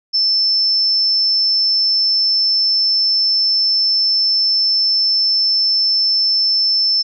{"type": "tone", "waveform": "sine", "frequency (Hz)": 5300, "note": "E8", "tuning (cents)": 9, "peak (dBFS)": -12, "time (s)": [0.13, 7.03], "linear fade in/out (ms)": 20, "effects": []}